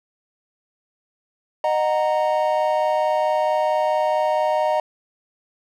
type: chord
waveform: triangle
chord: D# minor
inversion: none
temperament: equal with one note detuned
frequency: 615.5 / 740 / 932.3 Hz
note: D#5 / F#5 / A#5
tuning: -19 / 0 / 0 cents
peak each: -18 / -22 / -21 dBFS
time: 1.64-4.8 s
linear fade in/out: 2 ms
effects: none